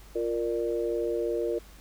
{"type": "chord", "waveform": "sine", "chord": "Bb major", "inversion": "second", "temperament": "equal with one note detuned", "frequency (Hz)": [349.2, 466.2, 592.1], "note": ["F4", "Bb4", "D5"], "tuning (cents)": [0, 0, 14], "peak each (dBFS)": [-30, -29, -34], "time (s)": [0.15, 1.59], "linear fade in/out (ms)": 10, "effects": ["added 50 Hz sine -49 dBFS peak until 1.8 s", "pink hiss -54 dBFS RMS until 1.8 s"]}